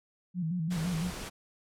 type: tone with vibrato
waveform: sine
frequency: 169.6 Hz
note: E3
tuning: 50 cents sharp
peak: -29 dBFS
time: 0.34-1.12 s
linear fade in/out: 50 ms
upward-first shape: square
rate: 5.9 Hz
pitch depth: 95 cents each way
type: noise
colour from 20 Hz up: pink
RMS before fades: -40 dBFS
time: 0.7-1.3 s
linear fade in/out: 20 ms
effects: low-pass 11000 Hz 12 dB/octave